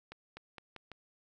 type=accelerating click train; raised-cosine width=0.3 ms; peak=-30 dBFS; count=5; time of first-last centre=0.12-0.917 s; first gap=250 ms; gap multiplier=0.85; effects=none